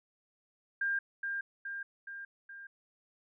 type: tone with echo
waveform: sine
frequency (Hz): 1600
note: G6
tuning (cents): +35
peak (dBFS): -29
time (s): 0.81-0.99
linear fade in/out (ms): 5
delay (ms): 420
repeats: 4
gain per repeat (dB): -4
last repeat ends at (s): 2.67
effects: none